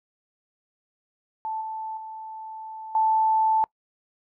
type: tone with level steps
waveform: sine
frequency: 879 Hz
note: A5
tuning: 2 cents flat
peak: -27 / -30 / -35 / -18 dBFS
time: 1.45-3.64 s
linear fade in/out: 0 ms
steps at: 1.61 / 1.97 / 2.95 s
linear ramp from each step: 2 ms
effects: noise-tail reverb RT60 0.1 s tail -24 dB re dry